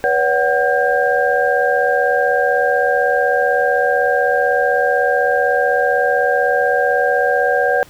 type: tone cluster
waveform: sine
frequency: 489.1 / 565 / 747 / 1600 Hz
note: B4 / C#5 / F#5 / G6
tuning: -17 / +33 / +16 / +35 cents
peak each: -18 dBFS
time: 0.04-7.83 s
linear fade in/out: 0 ms
effects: pink hiss -45 dBFS RMS until 7.89 s